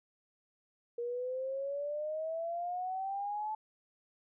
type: exponential sweep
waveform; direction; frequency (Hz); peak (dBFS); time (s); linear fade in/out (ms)
sine; up; 471.2 to 871; -34; 0.98-3.55; 5
effects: none